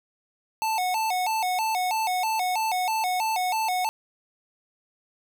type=tone with vibrato; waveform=square; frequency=804 Hz; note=G5; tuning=44 cents sharp; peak=-24 dBFS; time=0.62-3.89 s; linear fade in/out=0 ms; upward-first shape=square; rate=3.1 Hz; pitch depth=160 cents each way; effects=none